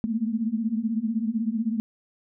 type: tone cluster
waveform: sine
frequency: 210.3 / 220 / 235.9 Hz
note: G#3 / A3 / A#3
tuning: +22 / 0 / +21 cents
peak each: -33 / -26 / -28 dBFS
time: 0.04-1.8 s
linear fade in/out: 0 ms
effects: none